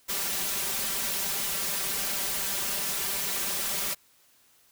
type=noise with comb filter; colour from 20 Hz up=white; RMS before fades=-30 dBFS; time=0.08-3.95 s; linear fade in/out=20 ms; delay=5.1 ms; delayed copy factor=+1; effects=white hiss -62 dBFS RMS until 4.71 s